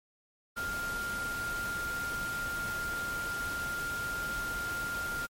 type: tone in noise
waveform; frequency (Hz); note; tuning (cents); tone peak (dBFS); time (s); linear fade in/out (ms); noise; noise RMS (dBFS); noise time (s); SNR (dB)
sine; 1400; F6; +4; -33; 0.56-5.27; 20; pink; -41; 0.56-5.27; +5
effects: MP3 64 kbps